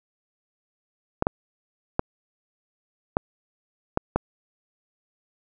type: clicks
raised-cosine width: 1 ms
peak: -6 dBFS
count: 6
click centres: 1.224 / 1.269 / 1.994 / 3.169 / 3.974 / 4.16 s
effects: none